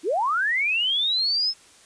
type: linear sweep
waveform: sine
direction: up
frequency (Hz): 277.2 to 5274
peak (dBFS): -20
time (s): 0.03-1.54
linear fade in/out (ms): 50
effects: white hiss -52 dBFS RMS until 1.85 s + resampled to 22050 Hz